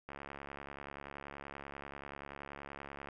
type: click train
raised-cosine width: 0.5 ms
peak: -30 dBFS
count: 212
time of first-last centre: 0.09-3.087 s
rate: 70.4 Hz
effects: none